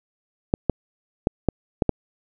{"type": "clicks", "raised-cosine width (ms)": 2, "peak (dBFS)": -4, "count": 6, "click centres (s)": [0.539, 0.697, 1.271, 1.487, 1.822, 1.893], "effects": []}